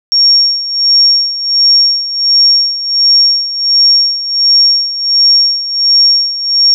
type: tone with tremolo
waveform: sine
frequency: 5540 Hz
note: F8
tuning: 15 cents flat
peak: -3 dBFS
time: 0.12-6.74 s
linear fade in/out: 0 ms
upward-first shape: sine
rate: 1.4 Hz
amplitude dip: 75%
effects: none